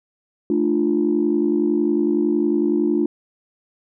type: chord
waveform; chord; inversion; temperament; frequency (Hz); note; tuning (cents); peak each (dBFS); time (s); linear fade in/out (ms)
sine; D minor; second; equal with one note detuned; 220 / 298.3 / 349.2; A3 / D4 / F4; 0 / +27 / 0; -22 / -19 / -19; 0.5-3.06; 2
effects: tanh soft clip ceiling -8 dBFS